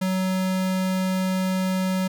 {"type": "tone", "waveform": "square", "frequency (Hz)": 187.1, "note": "F#3", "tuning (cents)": 20, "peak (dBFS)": -22, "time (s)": [0.01, 2.08], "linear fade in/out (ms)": 10, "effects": []}